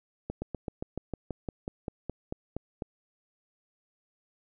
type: slowing click train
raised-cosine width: 2 ms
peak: -20 dBFS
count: 15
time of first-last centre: 0.3-2.822 s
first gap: 120 ms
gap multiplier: 1.06
effects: none